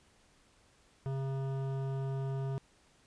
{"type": "tone with hard clipping", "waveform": "triangle", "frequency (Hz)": 135, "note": "C#3", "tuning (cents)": -45, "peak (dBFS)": -35, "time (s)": [1.06, 2.58], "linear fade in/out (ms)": 0, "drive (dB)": 18, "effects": ["pink hiss -66 dBFS RMS until 3.06 s", "resampled to 22050 Hz"]}